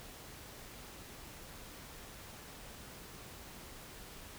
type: silence
effects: pink hiss -51 dBFS RMS until 4.38 s